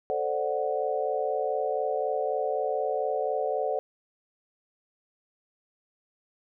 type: chord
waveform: sine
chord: D dominant seventh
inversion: second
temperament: equal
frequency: 440 / 523.3 / 587.3 / 740 Hz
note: A4 / C5 / D5 / F#5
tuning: 0 / 0 / 0 / 0 cents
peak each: -31 dBFS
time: 0.1-3.79 s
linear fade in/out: 0 ms
effects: none